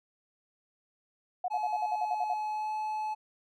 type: tone bursts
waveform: sine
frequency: 727 Hz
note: F#5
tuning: 31 cents flat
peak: -28 dBFS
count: 10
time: 1.44-2.337 s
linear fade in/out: 5 ms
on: 42 ms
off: 53 ms
type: tone with pitch glide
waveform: triangle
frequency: 853 to 859.4 Hz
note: G#5 to A5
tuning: +46 to -41 cents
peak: -29 dBFS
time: 1.5-3.15 s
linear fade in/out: 20 ms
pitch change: +13 cents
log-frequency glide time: 2.52-2.72 s
effects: none